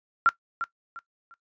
sine tone with echo, 1373 Hz, F6, 30 cents flat, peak -14 dBFS, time 0.26-0.29 s, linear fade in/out 0 ms, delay 350 ms, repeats 3, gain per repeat -11 dB, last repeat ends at 1.34 s, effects noise-tail reverb RT60 0.1 s tail -18 dB re dry + resampled to 16000 Hz

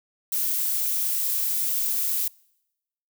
violet noise, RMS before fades -25 dBFS, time 0.32-2.28 s, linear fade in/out 5 ms, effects noise-tail reverb RT60 0.9 s tail -26 dB re dry

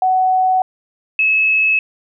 sine tone pair in turn, 747 / 2588 Hz, F#5 / E7, +16 / -32 cents, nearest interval octave + minor seventh, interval 2152 cents, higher second, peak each -11 dBFS, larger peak neither, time 0.02-0.62 / 1.19-1.79 s, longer neither, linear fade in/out 2 ms, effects none

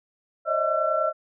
sine tone cluster, 542 / 613 / 643 / 1350 Hz, C#5 / D#5 / E5 / E6, -39 / -26 / -43 / +41 cents, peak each -30 / -26 / -26 / -25 dBFS, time 0.45-1.13 s, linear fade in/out 50 ms, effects none

